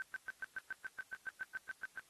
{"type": "tone bursts", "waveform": "sine", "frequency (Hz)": 1541, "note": "G6", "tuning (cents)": -30, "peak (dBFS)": -38, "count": 15, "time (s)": [0, 1.995], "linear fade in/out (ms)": 0, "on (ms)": 21, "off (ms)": 120, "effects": ["white hiss -68 dBFS RMS until 2.09 s", "AAC 32 kbps"]}